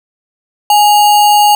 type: tone with sample-and-hold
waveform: sine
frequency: 830.6 Hz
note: G#5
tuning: in tune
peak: -4 dBFS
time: 0.7-1.55 s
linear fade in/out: 2 ms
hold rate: 3675 Hz
effects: none